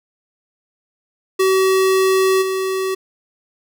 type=tone with level steps; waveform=square; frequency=380 Hz; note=F#4; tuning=46 cents sharp; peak=-13 / -19 dBFS; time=1.39-2.95 s; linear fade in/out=10 ms; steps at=2.41 s; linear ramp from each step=20 ms; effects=none